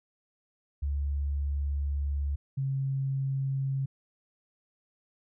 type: tone pair in turn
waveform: sine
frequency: 71 / 135.43 Hz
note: C#2 / C#3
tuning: +42 / -40 cents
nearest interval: major seventh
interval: 1118 cents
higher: second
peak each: -27 dBFS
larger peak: neither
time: 0.82-2.36 / 2.57-3.86 s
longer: first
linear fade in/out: 10 ms
effects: none